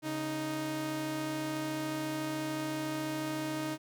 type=tone pair together; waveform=sawtooth; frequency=138.59 / 311.1 Hz; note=C#3 / D#4; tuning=0 / 0 cents; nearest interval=octave + major second; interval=1400 cents; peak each=-37 / -30 dBFS; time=0.02-3.78 s; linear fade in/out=50 ms; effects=none